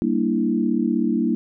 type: chord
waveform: sine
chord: E half-diminished seventh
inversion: first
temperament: equal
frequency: 196 / 233.1 / 293.7 / 329.6 Hz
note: G3 / Bb3 / D4 / E4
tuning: 0 / 0 / 0 / 0 cents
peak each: -25 / -21 / -25 / -24 dBFS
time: 0.02-1.35 s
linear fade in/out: 0 ms
effects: none